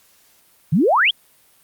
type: exponential sweep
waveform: sine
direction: up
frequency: 136.4 to 3485 Hz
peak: -12 dBFS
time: 0.72-1.11 s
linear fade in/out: 10 ms
effects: white hiss -55 dBFS RMS until 1.63 s + Opus 48 kbps